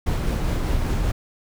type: noise with tremolo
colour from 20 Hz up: brown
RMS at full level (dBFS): -21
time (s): 0.06-1.12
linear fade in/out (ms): 10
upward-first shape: sine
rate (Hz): 5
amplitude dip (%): 25
effects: none